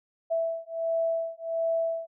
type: beating tone pair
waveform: sine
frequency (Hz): 659 / 660.4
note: E5 / E5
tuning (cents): -1 / +3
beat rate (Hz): 1.4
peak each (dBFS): -29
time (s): 0.3-2.07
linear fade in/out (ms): 20
effects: none